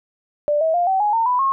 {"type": "tone with pitch steps", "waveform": "sine", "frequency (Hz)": [590, 643.4, 701.6, 765.1, 834.4, 909.9, 992.3, 1082.1], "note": ["D5", "E5", "F5", "G5", "G#5", "A#5", "B5", "C#6"], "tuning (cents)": [8, -42, 8, -42, 8, -42, 8, -42], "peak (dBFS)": -15, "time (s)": [0.48, 1.52], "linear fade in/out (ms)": 0, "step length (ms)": 130, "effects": []}